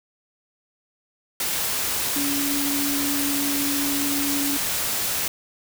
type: tone in noise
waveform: sine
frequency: 283.5 Hz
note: C#4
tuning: 39 cents sharp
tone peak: -25 dBFS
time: 2.16-4.57 s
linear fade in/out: 2 ms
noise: white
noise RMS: -25 dBFS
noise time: 1.4-5.28 s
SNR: -3 dB
effects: none